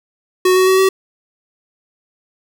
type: tone with pitch steps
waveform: square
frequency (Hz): 369.1 / 373.4 / 377.7 / 382.1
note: F#4 / F#4 / F#4 / G4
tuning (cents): -4 / +16 / +36 / -44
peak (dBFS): -10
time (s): 0.45-0.89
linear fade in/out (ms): 5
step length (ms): 110
effects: none